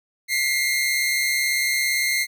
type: tone pair together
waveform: sawtooth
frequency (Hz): 1981.1 / 2119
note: B6 / C7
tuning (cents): +5 / +21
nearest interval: minor second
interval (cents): 116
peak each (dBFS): -24 / -17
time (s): 0.28-2.27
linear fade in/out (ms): 50
effects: none